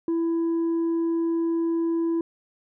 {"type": "tone with tanh clipping", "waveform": "triangle", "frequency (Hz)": 332.5, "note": "E4", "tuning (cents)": 15, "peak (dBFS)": -22, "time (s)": [0.08, 2.21], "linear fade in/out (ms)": 2, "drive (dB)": 7, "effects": []}